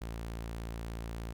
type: tone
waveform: sawtooth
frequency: 56.7 Hz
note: A#1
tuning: 47 cents flat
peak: -34 dBFS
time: 0.01-1.33 s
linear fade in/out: 10 ms
effects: none